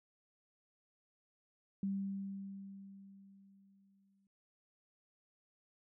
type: tone with exponential decay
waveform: sine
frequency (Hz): 196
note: G3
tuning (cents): 0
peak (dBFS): -33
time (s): 1.83-4.27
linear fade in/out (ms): 2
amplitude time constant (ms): 530
effects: none